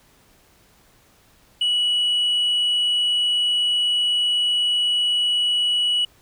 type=tone; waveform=sine; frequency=2936 Hz; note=F#7; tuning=14 cents flat; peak=-15 dBFS; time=1.61-6.05 s; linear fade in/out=5 ms; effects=tanh soft clip ceiling -16 dBFS + pink hiss -56 dBFS RMS until 6.21 s